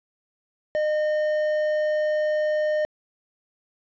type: tone with hard clipping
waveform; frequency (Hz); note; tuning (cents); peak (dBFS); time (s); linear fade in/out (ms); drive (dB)
sine; 610; D#5; -34; -22; 0.75-2.85; 0; 6
effects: resampled to 16000 Hz